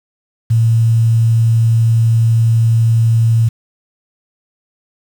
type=tone with quantisation; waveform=sine; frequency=114 Hz; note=A#2; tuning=38 cents flat; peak=-8 dBFS; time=0.5-3.49 s; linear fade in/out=10 ms; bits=6; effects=none